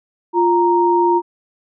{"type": "tone pair together", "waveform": "sine", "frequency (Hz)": [349.2, 932.3], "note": ["F4", "A#5"], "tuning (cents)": [0, 0], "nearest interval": "octave + perfect fourth", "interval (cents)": 1700, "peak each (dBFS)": -14, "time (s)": [0.33, 1.22], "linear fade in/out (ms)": 50, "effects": []}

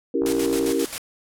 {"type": "chord", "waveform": "sine", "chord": "C# diminished seventh", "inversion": "none", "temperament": "equal", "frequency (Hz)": [277.2, 329.6, 392, 466.2], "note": ["C#4", "E4", "G4", "Bb4"], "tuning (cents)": [0, 0, 0, 0], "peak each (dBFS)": -25, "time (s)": [0.14, 0.85], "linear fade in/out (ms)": 5}
{"type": "click train", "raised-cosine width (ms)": 1, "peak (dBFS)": -21, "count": 31, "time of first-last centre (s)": [0.22, 0.71], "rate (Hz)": 61.2}
{"type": "noise with tremolo", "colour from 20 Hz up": "white", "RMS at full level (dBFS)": -29, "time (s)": [0.26, 0.98], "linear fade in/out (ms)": 0, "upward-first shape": "square", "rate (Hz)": 7.5, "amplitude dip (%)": 60}
{"effects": ["low-pass 12000 Hz 12 dB/octave"]}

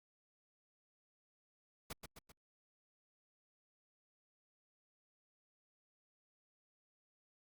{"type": "noise with echo", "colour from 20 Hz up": "pink", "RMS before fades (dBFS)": -45, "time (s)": [1.9, 1.93], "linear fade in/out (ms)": 5, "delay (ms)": 130, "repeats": 3, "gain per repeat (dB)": -5, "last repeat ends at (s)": 2.32, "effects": ["Opus 48 kbps"]}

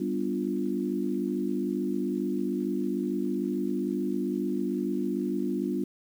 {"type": "chord", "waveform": "sine", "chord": "G dominant seventh", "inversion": "none", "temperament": "equal", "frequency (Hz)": [196, 246.9, 293.7, 349.2], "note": ["G3", "B3", "D4", "F4"], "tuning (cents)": [0, 0, 0, 0], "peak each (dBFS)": -32, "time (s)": [0, 5.84], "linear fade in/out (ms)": 5, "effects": ["9-bit"]}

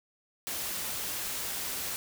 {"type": "noise", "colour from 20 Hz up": "white", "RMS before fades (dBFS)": -35, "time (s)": [0.47, 1.96], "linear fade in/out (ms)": 0, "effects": []}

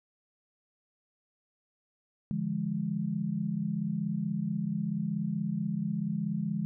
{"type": "chord", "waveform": "sine", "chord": "D diminished", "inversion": "none", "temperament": "equal with one note detuned", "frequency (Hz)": [146.83, 171.32, 207.7], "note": ["D3", "F3", "Ab3"], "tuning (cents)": [0, -33, 0], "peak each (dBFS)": [-36, -33, -32], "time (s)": [2.31, 6.65], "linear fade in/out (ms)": 0, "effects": []}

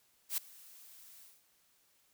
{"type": "noise with ADSR envelope", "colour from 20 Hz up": "blue", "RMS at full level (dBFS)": -32, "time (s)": [0.29, 1.43], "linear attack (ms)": 87, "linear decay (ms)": 5, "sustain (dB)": -24, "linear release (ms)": 210, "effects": ["white hiss -71 dBFS RMS until 2.13 s"]}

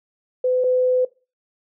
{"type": "tone pair in turn", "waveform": "sine", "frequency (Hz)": [506, 506], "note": ["B4", "B4"], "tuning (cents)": [42, 42], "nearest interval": "unison", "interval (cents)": 0, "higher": "neither", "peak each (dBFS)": [-16, -15], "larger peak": "second", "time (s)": [[0.44, 0.64], [0.64, 1.05]], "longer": "second", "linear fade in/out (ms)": 5, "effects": ["noise-tail reverb RT60 0.3 s tail -20 dB re dry"]}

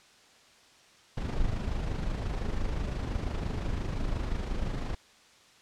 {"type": "noise with amplitude modulation", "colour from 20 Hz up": "brown", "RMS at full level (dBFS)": -29, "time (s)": [1.17, 4.95], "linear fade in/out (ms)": 5, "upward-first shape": "sine", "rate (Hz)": 25.8, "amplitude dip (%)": 50, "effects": ["white hiss -58 dBFS RMS until 5.61 s", "low-pass 6000 Hz 12 dB/octave"]}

